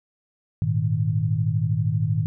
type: chord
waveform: sine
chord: Ab suspended second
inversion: none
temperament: equal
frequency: 103.83 / 116.54 / 155.56 Hz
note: Ab2 / Bb2 / Eb3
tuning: 0 / 0 / 0 cents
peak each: -24 dBFS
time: 0.62-2.26 s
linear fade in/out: 0 ms
effects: none